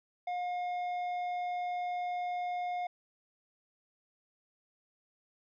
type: tone with tanh clipping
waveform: sine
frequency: 715 Hz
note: F5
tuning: 41 cents sharp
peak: -34 dBFS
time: 0.27-2.87 s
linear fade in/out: 5 ms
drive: 8 dB
effects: none